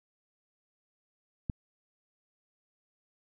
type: click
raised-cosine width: 5 ms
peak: -19 dBFS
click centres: 1.498 s
effects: none